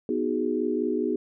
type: chord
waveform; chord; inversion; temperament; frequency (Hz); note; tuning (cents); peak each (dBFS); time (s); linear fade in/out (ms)
sine; G# minor seventh; first; equal; 246.9 / 311.1 / 370 / 415.3; B3 / D#4 / F#4 / G#4; 0 / 0 / 0 / 0; -29; 0.09-1.16; 2
effects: none